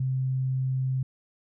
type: tone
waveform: sine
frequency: 130.8 Hz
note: C3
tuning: in tune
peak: -24 dBFS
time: 0-1.03 s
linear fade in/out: 5 ms
effects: none